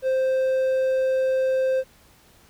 triangle tone, 523.3 Hz, C5, in tune, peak -17 dBFS, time 0.02-1.84 s, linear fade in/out 50 ms, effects pink hiss -55 dBFS RMS until 2.49 s

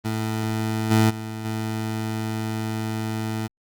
20% pulse tone with level steps, 110 Hz, A2, in tune, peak -18 / -10 / -25 / -20 dBFS, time 0.04-3.48 s, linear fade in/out 20 ms, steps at 0.9 / 1.09 / 1.44 s, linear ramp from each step 20 ms, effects Opus 24 kbps

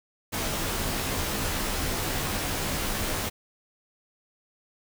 pink noise with comb filter, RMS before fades -29 dBFS, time 0.32-3.3 s, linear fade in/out 20 ms, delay 17 ms, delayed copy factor -0.7, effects none

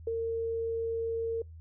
sine tone with ADSR envelope, 456.3 Hz, A#4, 37 cents flat, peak -27 dBFS, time 0.07-1.42 s, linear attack 4 ms, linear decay 24 ms, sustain -2 dB, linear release 4 ms, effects noise-tail reverb RT60 0.2 s tail -26 dB re dry + added 81 Hz sine -45 dBFS peak until 1.6 s

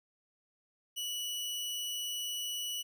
sawtooth tone, 2946 Hz, F#7, 8 cents flat, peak -32 dBFS, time 0.96-2.83 s, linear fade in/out 20 ms, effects 12-bit

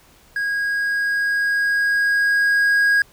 triangle tone with level ramp, 1641 Hz, G#6, 21 cents flat, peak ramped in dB -18 to -11 dBFS, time 0.36-3.02 s, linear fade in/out 2 ms, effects pink hiss -52 dBFS RMS until 3.12 s

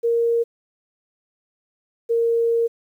sine tone pair in turn, 466.2 / 463.5 Hz, A#4 / A#4, 0 / -10 cents, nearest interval unison, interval 10 cents, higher first, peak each -16 dBFS, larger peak neither, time 0.03-0.44 / 2.09-2.68 s, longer second, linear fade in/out 20 ms, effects 9-bit

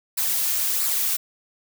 blue noise with flanger, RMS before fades -23 dBFS, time 0.17-1.17 s, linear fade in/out 10 ms, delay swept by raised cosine 0.31 to 3.11 ms, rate 1.5 Hz, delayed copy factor -0.5, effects none

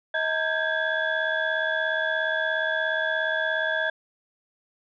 sine tone cluster, 636 / 913 / 1588 / 1665 / 3420 Hz, D#5 / A#5 / G6 / G#6 / A7, +38 / -36 / +22 / +4 / -50 cents, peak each -28 / -36 / -27 / -27 / -36 dBFS, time 0.14-3.9 s, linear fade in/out 5 ms, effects tanh soft clip ceiling -12 dBFS

